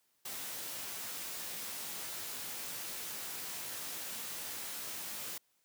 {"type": "noise with comb filter", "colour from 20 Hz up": "white", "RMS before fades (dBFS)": -42, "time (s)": [0.25, 5.38], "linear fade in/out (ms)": 5, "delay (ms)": 18, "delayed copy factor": 0.5, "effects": ["white hiss -75 dBFS RMS until 5.64 s", "high-pass 100 Hz 12 dB/octave"]}